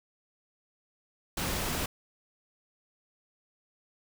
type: noise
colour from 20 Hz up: pink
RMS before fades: -32 dBFS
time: 1.37-1.86 s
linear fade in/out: 5 ms
effects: none